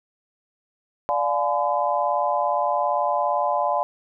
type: chord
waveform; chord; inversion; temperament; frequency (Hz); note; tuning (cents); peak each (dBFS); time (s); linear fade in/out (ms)
sine; D diminished seventh; none; just; 587.3 / 704.8 / 845.8 / 1014.9; D5 / F5 / Ab5 / Cb6; 0 / +16 / +31 / +47; -25; 1.09-3.83; 0
effects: none